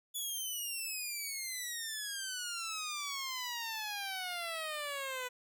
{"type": "exponential sweep", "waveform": "10% pulse", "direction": "down", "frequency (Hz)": [3449, 493.9], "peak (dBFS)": -29, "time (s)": [0.14, 5.29], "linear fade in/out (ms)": 20, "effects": []}